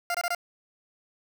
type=tone bursts; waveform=20% pulse; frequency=698.5 Hz; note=F5; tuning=in tune; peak=-21 dBFS; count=4; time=0.1-0.349 s; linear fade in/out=2 ms; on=45 ms; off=23 ms; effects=8-bit

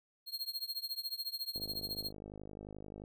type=tone with tremolo; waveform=45% pulse; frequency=4242 Hz; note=C8; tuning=23 cents sharp; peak=-33 dBFS; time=0.26-2.12 s; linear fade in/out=50 ms; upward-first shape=triangle; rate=14 Hz; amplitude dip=100%
type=click train; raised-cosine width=2 ms; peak=-34 dBFS; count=77; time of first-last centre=1.56-3.039 s; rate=51.4 Hz
effects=none

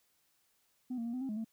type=tone with pitch steps; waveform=sine; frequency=252.1 / 231.5 / 234.9 / 253.5 / 266.7 / 212.6 / 223.6 Hz; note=B3 / A#3 / A#3 / B3 / C4 / G#3 / A3; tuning=+36 / -12 / +13 / +45 / +33 / +41 / +28 cents; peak=-33 dBFS; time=0.9-1.446 s; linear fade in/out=10 ms; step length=78 ms; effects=tanh soft clip ceiling -33 dBFS + white hiss -74 dBFS RMS until 1.52 s

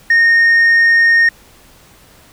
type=tone; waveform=sine; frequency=1845 Hz; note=A#6; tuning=18 cents flat; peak=-4 dBFS; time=0.1-1.29 s; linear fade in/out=5 ms; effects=tanh soft clip ceiling -6 dBFS + pink hiss -45 dBFS RMS until 2.32 s

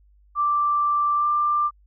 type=tone with pitch glide; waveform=sine; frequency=1174.7 to 1186.3 Hz; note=D6 to D6; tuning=0 to +17 cents; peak=-18 dBFS; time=0.35-1.71 s; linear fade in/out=50 ms; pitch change=+17 cents; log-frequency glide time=1.16-1.27 s; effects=added 50 Hz sine -53 dBFS peak until 1.86 s

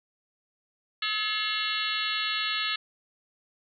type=harmonic tone with a mistuned harmonic; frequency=428.8 Hz; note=A4; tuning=45 cents flat; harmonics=3 / 4 / 5 / 6 / 7 / 8 / 9 / 10; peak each=-35 / -35 / -35 / -35 / -35 / -35 / -35 / -35 dBFS; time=1.02-2.76 s; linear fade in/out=5 ms; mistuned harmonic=6; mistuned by=+100 cents; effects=none

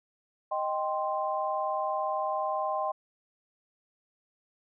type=chord; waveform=sine; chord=C minor; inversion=first; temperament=equal; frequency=622.3 / 784 / 1046.5 Hz; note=Eb5 / G5 / C6; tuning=0 / 0 / 0 cents; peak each=-32 dBFS; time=0.51-2.92 s; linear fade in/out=10 ms; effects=none

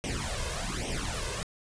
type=noise with flanger; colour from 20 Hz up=pink; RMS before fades=-33 dBFS; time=0.04-1.43 s; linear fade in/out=0 ms; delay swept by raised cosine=0.34 to 1.94 ms; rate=1.2 Hz; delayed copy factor=+0.8; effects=resampled to 22050 Hz

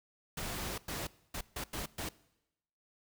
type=noise bursts at uneven times; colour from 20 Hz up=pink; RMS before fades=-39 dBFS; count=6; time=0.37-0.78 / 0.88-1.07 / 1.34-1.41 / 1.56-1.64 / 1.73-1.86 / 1.98-2.09 s; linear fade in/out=5 ms; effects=noise-tail reverb RT60 0.9 s tail -21 dB re dry

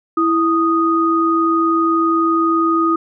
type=tone pair together; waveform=sine; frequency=329.6 / 1241.8 Hz; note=E4 / D#6; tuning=0 / -4 cents; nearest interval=octave + major seventh; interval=2296 cents; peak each=-15 dBFS; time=0.17-2.96 s; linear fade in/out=5 ms; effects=none

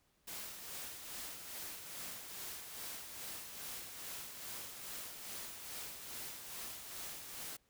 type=noise with tremolo; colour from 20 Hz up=white; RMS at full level=-45 dBFS; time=0.27-7.57 s; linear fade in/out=10 ms; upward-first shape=sine; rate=2.4 Hz; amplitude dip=45%; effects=pink hiss -75 dBFS RMS until 7.69 s

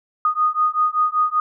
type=beating tone pair; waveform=sine; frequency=1235 / 1240.2 Hz; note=D#6 / D#6; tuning=-13 / -6 cents; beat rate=5.2 Hz; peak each=-19 dBFS; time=0.25-1.4 s; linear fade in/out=2 ms; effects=none

